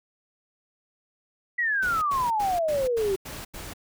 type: exponential sweep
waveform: sine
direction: down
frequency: 1975.5 to 374.7 Hz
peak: -22 dBFS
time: 1.58-3.16 s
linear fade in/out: 10 ms
type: noise bursts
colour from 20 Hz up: pink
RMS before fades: -38 dBFS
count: 7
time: 1.82-3.736 s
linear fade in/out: 10 ms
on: 200 ms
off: 86 ms
effects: none